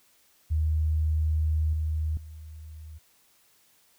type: tone with level steps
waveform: sine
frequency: 77.9 Hz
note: D#2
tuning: 3 cents sharp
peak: -22 / -25 / -40 dBFS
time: 0.5-2.99 s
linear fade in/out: 20 ms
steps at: 1.73 / 2.17 s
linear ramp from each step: 2 ms
effects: white hiss -63 dBFS RMS until 3.98 s